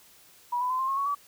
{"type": "tone with pitch steps", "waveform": "sine", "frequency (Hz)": [970, 997.3, 1025.3, 1054.1, 1083.8, 1114.2, 1145.6], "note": ["B5", "B5", "C6", "C6", "C#6", "C#6", "D6"], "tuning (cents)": [-31, 17, -35, 13, -39, 9, -43], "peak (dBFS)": -25, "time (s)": [0.52, 1.15], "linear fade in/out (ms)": 10, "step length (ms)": 90, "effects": ["white hiss -56 dBFS RMS until 1.27 s"]}